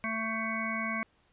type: harmonic tone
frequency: 222.5 Hz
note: A3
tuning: 20 cents sharp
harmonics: 1 / 3 / 5 / 7 / 9 / 10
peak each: -36 / -41 / -37 / -40 / -41 / -35 dBFS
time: 0.04-1.03 s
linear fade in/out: 0 ms
effects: pink hiss -68 dBFS RMS until 1.32 s + resampled to 8000 Hz